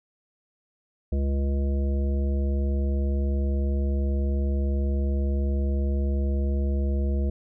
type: harmonic tone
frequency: 69.3 Hz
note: C#2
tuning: in tune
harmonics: 1 / 3 / 5 / 7 / 9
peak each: -22 / -32 / -36 / -39 / -41 dBFS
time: 1.12-7.3 s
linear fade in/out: 5 ms
effects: none